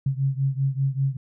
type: beating tone pair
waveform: sine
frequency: 134.1 / 139.2 Hz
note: C3 / C#3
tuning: +43 / +8 cents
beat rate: 5.1 Hz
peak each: -23 / -25 dBFS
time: 0.06-1.17 s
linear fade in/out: 5 ms
effects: none